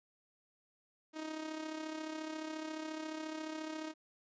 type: tone with amplitude modulation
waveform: sawtooth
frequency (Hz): 313.3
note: D#4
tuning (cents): +12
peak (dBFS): -34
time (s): 1.13-3.94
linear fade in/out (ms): 50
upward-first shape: sine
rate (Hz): 34.3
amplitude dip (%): 55
effects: resampled to 16000 Hz